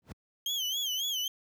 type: noise with exponential growth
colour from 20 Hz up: brown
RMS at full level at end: -34 dBFS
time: 0.02-0.12 s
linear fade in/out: 1 ms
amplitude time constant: 20 ms
type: tone with vibrato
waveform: 35% pulse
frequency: 3171 Hz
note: G7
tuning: 19 cents sharp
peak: -28 dBFS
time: 0.46-1.28 s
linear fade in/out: 2 ms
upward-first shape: sine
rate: 3.7 Hz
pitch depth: 120 cents each way
effects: high-pass 100 Hz 12 dB/octave